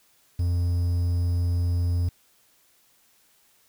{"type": "tone with quantisation", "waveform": "triangle", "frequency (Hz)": 87.31, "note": "F2", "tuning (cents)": 0, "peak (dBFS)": -19, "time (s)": [0.39, 2.09], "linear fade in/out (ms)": 5, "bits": 8, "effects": ["white hiss -62 dBFS RMS until 3.68 s"]}